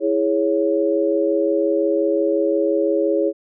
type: chord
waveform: sine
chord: C# minor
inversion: first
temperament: equal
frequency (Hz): 329.6 / 415.3 / 554.4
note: E4 / G#4 / C#5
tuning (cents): 0 / 0 / 0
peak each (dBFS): -20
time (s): 0-3.33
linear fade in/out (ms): 50
effects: none